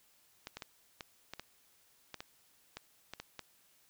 clicks, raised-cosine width 0.2 ms, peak -25 dBFS, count 12, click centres 0.471 / 0.57 / 0.622 / 1.008 / 1.336 / 1.396 / 2.143 / 2.205 / 2.77 / 3.136 / 3.2 / 3.393 s, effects white hiss -68 dBFS RMS until 3.89 s

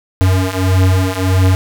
square beating tone pair, 92.5 / 94.1 Hz, F#2 / F#2, 0 / +30 cents, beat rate 1.6 Hz, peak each -15 / -13 dBFS, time 0.21-1.55 s, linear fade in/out 0 ms, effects none

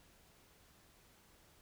silence, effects pink hiss -66 dBFS RMS until 1.61 s

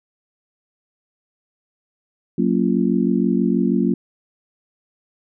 sine chord, Gb major seventh, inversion none, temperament just, 185 / 231.2 / 277.5 / 346.9 Hz, Gb3 / Bb3 / Db4 / F4, 0 / -14 / +2 / -12 cents, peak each -20 / -19 / -22 / -23 dBFS, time 2.38-3.94 s, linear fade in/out 5 ms, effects none

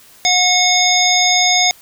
harmonic tone, 726 Hz, F#5, 33 cents flat, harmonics 1 / 3 / 5 / 7 / 9, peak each -17 / -17 / -17 / -17 / -17 dBFS, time 0.25-1.71 s, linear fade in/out 0 ms, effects white hiss -45 dBFS RMS until 1.81 s

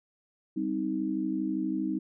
sine chord, C minor, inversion second, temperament just, 196.22 / 261.6 / 314 Hz, G3 / C4 / Eb4, +2 / 0 / +16 cents, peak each -34 / -33 / -30 dBFS, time 0.56-1.99 s, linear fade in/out 10 ms, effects none

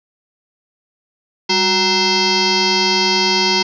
sine tone with frequency modulation, 2637 Hz, E7, in tune, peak -12 dBFS, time 1.49-3.63 s, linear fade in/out 10 ms, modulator 567 Hz, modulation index 4.8, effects none

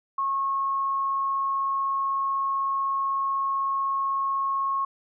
sine tone, 1091 Hz, C#6, 28 cents flat, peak -23 dBFS, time 0.18-4.85 s, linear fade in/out 5 ms, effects none

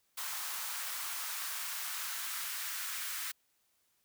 white noise with high-pass filter sweep, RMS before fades -39 dBFS, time 0.17-3.32 s, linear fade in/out 10 ms, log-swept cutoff 980 to 1500 Hz, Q 1.7, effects white hiss -75 dBFS RMS until 4.04 s

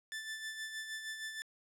sawtooth tone with tremolo, 1760 Hz, A6, in tune, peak -35 dBFS, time 0.12-1.42 s, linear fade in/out 0 ms, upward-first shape sine, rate 6.4 Hz, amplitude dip 50%, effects low-pass 11000 Hz 12 dB/octave

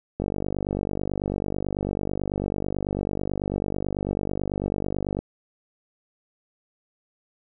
click train, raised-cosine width 2 ms, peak -13 dBFS, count 246, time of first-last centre 0.2-5.19 s, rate 49.1 Hz, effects none

